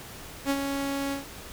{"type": "tone with ADSR envelope", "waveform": "sawtooth", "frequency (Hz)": 277.2, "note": "C#4", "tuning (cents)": 0, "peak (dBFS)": -18, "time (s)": [0.45, 1.25], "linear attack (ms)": 51, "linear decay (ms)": 53, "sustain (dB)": -6, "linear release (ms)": 130, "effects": ["pink hiss -43 dBFS RMS until 1.52 s"]}